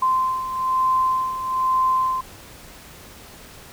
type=beating tone pair; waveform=sine; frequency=1037 / 1038.1 Hz; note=C6 / C6; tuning=-16 / -14 cents; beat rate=1.1 Hz; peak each=-25 / -19 dBFS; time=0.02-2.21 s; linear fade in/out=5 ms; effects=pink hiss -43 dBFS RMS until 3.72 s